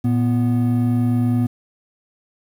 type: tone pair together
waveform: triangle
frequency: 115.7 / 245.2 Hz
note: A#2 / B3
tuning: -13 / -12 cents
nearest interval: octave + minor second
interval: 1301 cents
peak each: -16 dBFS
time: 0.04-1.47 s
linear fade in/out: 10 ms
effects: 8-bit